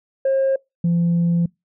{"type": "tone pair in turn", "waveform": "sine", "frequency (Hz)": [537, 170.91], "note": ["C5", "F3"], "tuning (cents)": [45, -37], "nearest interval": "octave + minor sixth", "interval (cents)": 1982, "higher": "first", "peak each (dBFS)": -13, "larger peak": "neither", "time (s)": [[0.25, 0.56], [0.84, 1.46]], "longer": "second", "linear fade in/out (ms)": 5, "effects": ["noise-tail reverb RT60 0.2 s tail -26 dB re dry", "tanh soft clip ceiling -13 dBFS"]}